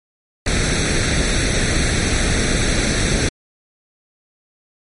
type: noise with comb filter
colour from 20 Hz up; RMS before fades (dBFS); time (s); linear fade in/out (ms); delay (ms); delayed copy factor
pink; -17; 0.46-3.29; 5; 0.5; +0.7
effects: low-pass 10000 Hz 12 dB/octave + MP3 48 kbps